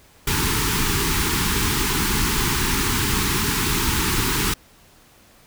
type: band-stop noise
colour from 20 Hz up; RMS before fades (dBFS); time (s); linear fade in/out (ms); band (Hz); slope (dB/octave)
pink; -21; 0.27-4.54; 5; 440 to 840; 96
effects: pink hiss -52 dBFS RMS until 5.46 s